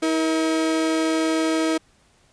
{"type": "tone pair together", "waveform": "35% pulse", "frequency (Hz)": [320.3, 474], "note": ["E4", "A#4"], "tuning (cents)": [-50, 29], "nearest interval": "perfect fifth", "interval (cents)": 679, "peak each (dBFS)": [-18, -26], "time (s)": [0.02, 1.78], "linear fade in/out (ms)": 10, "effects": ["pink hiss -59 dBFS RMS until 2.32 s", "resampled to 22050 Hz"]}